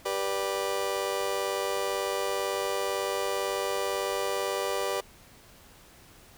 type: chord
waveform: 30% pulse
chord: G major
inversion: none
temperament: just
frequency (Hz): 392 / 490 / 588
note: G4 / B4 / D5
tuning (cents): 0 / -14 / +2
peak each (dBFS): -30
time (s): 0.05-5.01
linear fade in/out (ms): 10
effects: pink hiss -54 dBFS RMS until 6.37 s